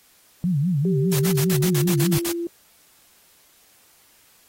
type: tone with vibrato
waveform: sine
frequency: 160.2 Hz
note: E3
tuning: 49 cents flat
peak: -18 dBFS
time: 0.44-2.18 s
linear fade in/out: 0 ms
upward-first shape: sine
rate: 5 Hz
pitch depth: 270 cents each way
type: tone with pitch glide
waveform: sine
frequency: 389.3 to 340.9 Hz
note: G4 to F4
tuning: -12 to -42 cents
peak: -24 dBFS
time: 0.85-2.47 s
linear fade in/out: 2 ms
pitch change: -230 cents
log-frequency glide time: 1.37-2.01 s
type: noise bursts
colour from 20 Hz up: white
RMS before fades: -27 dBFS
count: 10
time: 1.12-2.32 s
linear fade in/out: 5 ms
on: 75 ms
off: 50 ms
effects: white hiss -56 dBFS RMS until 4.48 s + AAC 48 kbps